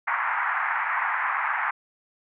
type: band-pass noise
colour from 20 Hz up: pink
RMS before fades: -26 dBFS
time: 0.07-1.71 s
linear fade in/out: 10 ms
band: 850 to 2100 Hz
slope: 48 dB/octave
effects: none